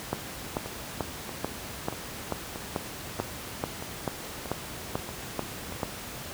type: two click trains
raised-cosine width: 1 ms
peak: -22 / -13 dBFS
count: 9 / 14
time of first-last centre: 0.66-5.723 / 0.13-5.832 s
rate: 1.58 / 2.28 Hz
effects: pink hiss -39 dBFS RMS until 6.33 s + high-pass 60 Hz 12 dB/octave